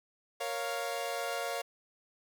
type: chord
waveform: sawtooth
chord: Bb minor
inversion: none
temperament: equal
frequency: 466.2 / 554.4 / 698.5 Hz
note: Bb4 / Db5 / F5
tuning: 0 / 0 / 0 cents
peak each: -36 / -34 / -33 dBFS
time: 0.4-1.62 s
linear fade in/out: 10 ms
effects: none